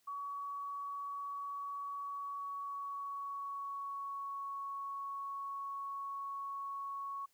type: tone with pitch glide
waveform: sine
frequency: 1129 to 1109.6 Hz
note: C#6 to C#6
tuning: +31 to +1 cents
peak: -39 dBFS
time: 0.07-7.26 s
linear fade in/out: 10 ms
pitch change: -30 cents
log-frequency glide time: 1.97-4.58 s
effects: white hiss -74 dBFS RMS until 7.33 s